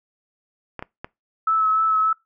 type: clicks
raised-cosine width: 0.5 ms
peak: -16 dBFS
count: 3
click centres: 0.793 / 0.825 / 1.045 s
type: tone with vibrato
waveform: sine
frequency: 1300 Hz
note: E6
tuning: 24 cents flat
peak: -16 dBFS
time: 1.47-2.13 s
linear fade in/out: 5 ms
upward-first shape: sine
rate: 3.4 Hz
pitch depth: 18 cents each way
effects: noise-tail reverb RT60 0.2 s tail -23 dB re dry